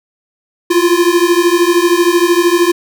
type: beating tone pair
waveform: square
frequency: 340.9 / 353.9 Hz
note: F4 / F4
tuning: -42 / +23 cents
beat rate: 13 Hz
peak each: -12 dBFS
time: 0.7-2.72 s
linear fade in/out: 10 ms
effects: none